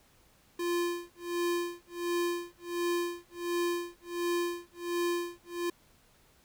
square tone with tremolo, 347.2 Hz, F4, 10 cents flat, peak -28 dBFS, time 0.59-5.7 s, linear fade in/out 5 ms, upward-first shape sine, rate 1.4 Hz, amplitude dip 100%, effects pink hiss -64 dBFS RMS until 6.44 s

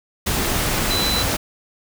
sine tone in noise, 4000 Hz, B7, 21 cents sharp, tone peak -21 dBFS, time 0.9-1.23 s, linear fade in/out 10 ms, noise pink, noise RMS -21 dBFS, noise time 0.26-1.37 s, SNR -3 dB, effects none

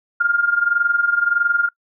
sine tone with amplitude modulation, 1408 Hz, F6, 14 cents sharp, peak -11 dBFS, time 0.2-1.69 s, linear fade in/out 10 ms, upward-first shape sine, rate 21.6 Hz, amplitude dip 80%, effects noise-tail reverb RT60 0.1 s tail -24 dB re dry

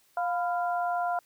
sine tone cluster, 705 / 1002 / 1389 Hz, F5 / B5 / F6, +16 / +25 / -10 cents, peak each -27 / -35 / -35 dBFS, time 0.17-1.19 s, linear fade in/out 2 ms, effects white hiss -65 dBFS RMS until 1.25 s

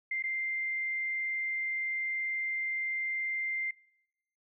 sine tone with dropouts, 2093 Hz, C7, in tune, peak -30 dBFS, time 0.11-3.71 s, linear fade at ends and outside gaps 5 ms, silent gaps 0.225-0.237 s, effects noise-tail reverb RT60 0.9 s tail -26 dB re dry

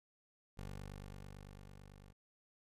15% pulse tone with level ramp, 49 Hz, G1, in tune, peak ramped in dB -38 to -51 dBFS, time 0.57-2.13 s, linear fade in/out 20 ms, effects resampled to 32000 Hz

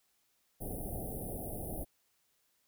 pink band-stop noise, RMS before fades -40 dBFS, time 0.6-1.85 s, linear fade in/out 20 ms, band 780 to 9500 Hz, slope 96 dB/octave, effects white hiss -75 dBFS RMS until 2.67 s

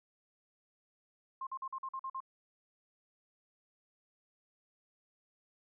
sine tone bursts, 1061 Hz, C6, 24 cents sharp, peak -37 dBFS, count 8, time 1.41-2.204 s, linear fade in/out 5 ms, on 59 ms, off 46 ms, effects none

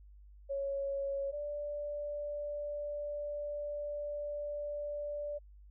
sine tone pair in turn, 554.4 / 585.7 Hz, C#5 / D5, 0 / -5 cents, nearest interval minor second, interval 95 cents, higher second, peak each -33 / -36 dBFS, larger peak first, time 0.49-1.32 / 1.32-5.39 s, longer second, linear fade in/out 20 ms, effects added 50 Hz sine -53 dBFS peak until 5.7 s

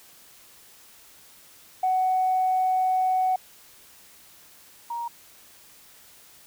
sine tone pair in turn, 746 / 939.9 Hz, F#5 / A#5, +14 / +14 cents, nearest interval major third, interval 400 cents, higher second, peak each -19 / -28 dBFS, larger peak first, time 1.83-3.36 / 4.9-5.08 s, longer first, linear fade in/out 5 ms, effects tanh soft clip ceiling -15 dBFS + white hiss -52 dBFS RMS until 6.46 s

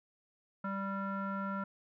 square tone with low-pass filter, 196 Hz, G3, in tune, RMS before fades -37 dBFS, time 0.64-1.64 s, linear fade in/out 5 ms, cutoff 1300 Hz, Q 7.2, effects none

